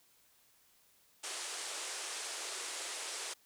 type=band-pass noise; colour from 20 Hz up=white; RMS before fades=-42 dBFS; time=1.23-3.34 s; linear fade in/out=10 ms; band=340 to 9500 Hz; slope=48 dB/octave; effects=white hiss -68 dBFS RMS until 3.45 s